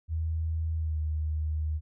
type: tone with pitch glide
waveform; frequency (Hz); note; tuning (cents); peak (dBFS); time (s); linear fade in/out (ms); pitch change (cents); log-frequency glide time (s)
sine; 80.5 to 77.31; E2 to D#2; -41 to -11; -27; 0.08-1.81; 50; -70; 0.76-0.98
effects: none